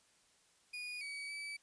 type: tone with pitch steps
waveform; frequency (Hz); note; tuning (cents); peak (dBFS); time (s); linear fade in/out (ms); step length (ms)
35% pulse; 2456 / 2269 / 2298; D#7 / C#7 / D7; -23 / +40 / -38; -40; 0.73-1.57; 10; 280
effects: white hiss -70 dBFS RMS until 1.62 s + resampled to 22050 Hz